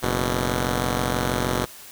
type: tone pair together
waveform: 5% pulse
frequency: 46.25 / 123.47 Hz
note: F#1 / B2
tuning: 0 / 0 cents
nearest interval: octave + perfect fourth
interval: 1700 cents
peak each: -13 dBFS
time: 0.02-1.66 s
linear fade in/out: 20 ms
effects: white hiss -43 dBFS RMS until 1.91 s